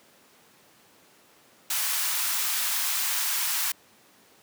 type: high-pass noise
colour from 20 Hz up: white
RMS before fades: -27 dBFS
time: 1.7-3.72 s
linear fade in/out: 5 ms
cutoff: 870 Hz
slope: 24 dB/octave
effects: pink hiss -57 dBFS RMS until 4.42 s + high-pass 200 Hz 12 dB/octave

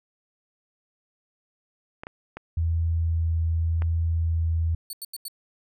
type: clicks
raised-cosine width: 0.5 ms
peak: -21 dBFS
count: 4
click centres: 2.035 / 2.069 / 2.37 / 3.821 s
type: tone with vibrato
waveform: sine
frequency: 82.41 Hz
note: E2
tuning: in tune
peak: -21 dBFS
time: 2.57-4.75 s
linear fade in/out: 5 ms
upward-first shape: triangle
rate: 0.89 Hz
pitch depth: 9 cents each way
type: tone bursts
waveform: 10% pulse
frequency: 4435 Hz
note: C#8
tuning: in tune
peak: -26 dBFS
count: 4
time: 4.9-5.282 s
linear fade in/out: 2 ms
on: 31 ms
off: 86 ms
effects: none

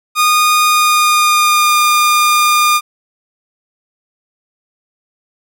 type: tone with pitch glide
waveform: sawtooth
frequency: 1228 to 1210.4 Hz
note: D#6 to D#6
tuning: -23 to -48 cents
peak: -5 dBFS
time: 0.15-2.81 s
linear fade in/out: 50 ms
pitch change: -25 cents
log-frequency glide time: 0.64-1.79 s
effects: none

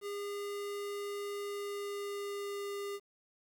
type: tone with pitch glide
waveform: square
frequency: 406.3 to 403 Hz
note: G#4 to G4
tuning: -38 to +48 cents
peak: -38 dBFS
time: 0.01-3 s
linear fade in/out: 50 ms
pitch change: -14 cents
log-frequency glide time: 1.41-2.69 s
effects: 11-bit

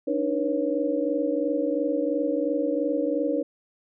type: tone cluster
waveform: sine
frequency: 287.8 / 310.7 / 486 / 553 Hz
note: D4 / D#4 / B4 / C#5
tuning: -35 / -2 / -28 / -4 cents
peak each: -28 dBFS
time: 0.07-3.43 s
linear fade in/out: 10 ms
effects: none

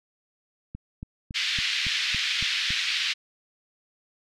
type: click train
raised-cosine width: 5 ms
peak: -23 dBFS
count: 8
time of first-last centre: 0.75-2.705 s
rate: 3.58 Hz
type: band-pass noise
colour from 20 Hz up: white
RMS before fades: -27 dBFS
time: 1.34-3.14 s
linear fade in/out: 20 ms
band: 1900 to 4100 Hz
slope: 24 dB/octave
effects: none

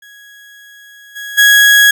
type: tone with level steps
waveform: 35% pulse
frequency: 1661.2 Hz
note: G#6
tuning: in tune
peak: -35 / -22 / -3 dBFS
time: 0.02-1.91 s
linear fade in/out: 5 ms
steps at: 1.15 / 1.37 s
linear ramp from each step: 20 ms
effects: none

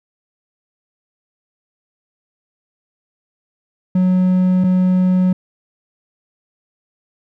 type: tone pair in turn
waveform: triangle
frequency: 183.8 / 183.8 Hz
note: F#3 / F#3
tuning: -11 / -11 cents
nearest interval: unison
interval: 0 cents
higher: neither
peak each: -9 dBFS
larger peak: neither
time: 3.95-4.64 / 4.64-5.33 s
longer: neither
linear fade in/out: 5 ms
effects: none

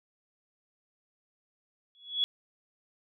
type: tone with exponential growth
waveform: sine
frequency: 3374 Hz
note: G#7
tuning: 27 cents sharp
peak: -21 dBFS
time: 1.95-2.24 s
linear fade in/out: 0 ms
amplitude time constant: 61 ms
effects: none

